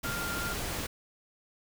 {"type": "tone in noise", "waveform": "sine", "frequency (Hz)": 1396.9, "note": "F6", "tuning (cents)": 0, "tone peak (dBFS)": -35, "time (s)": [0.04, 0.54], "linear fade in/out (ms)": 10, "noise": "pink", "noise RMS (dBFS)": -35, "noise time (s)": [0.03, 0.87], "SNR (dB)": -3, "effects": []}